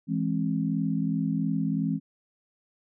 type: chord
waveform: sine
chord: E augmented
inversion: none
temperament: equal with one note detuned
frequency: 164.81 / 207.7 / 266.5 Hz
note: E3 / G#3 / B#3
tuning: 0 / 0 / +32 cents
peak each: -28 / -29 / -29 dBFS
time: 0.07-2 s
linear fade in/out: 50 ms
effects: none